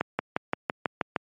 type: accelerating click train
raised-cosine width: 0.5 ms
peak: -9 dBFS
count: 8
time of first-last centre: 0.01-1.162 s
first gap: 180 ms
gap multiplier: 0.97
effects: high-pass 150 Hz 12 dB/octave + MP3 48 kbps